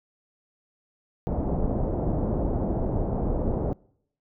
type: low-pass noise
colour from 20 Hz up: pink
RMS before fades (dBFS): -26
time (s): 1.27-3.73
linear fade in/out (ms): 0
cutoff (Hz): 700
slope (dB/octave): 24
effects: noise-tail reverb RT60 0.7 s tail -25 dB re dry